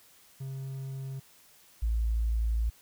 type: tone pair in turn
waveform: triangle / sine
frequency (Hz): 134.2 / 56.07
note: C3 / A1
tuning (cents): +44 / +33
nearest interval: octave + minor third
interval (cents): 1511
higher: first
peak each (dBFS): -33 / -25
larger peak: second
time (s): 0.4-1.2 / 1.82-2.7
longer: second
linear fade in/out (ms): 10
effects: white hiss -59 dBFS RMS until 2.81 s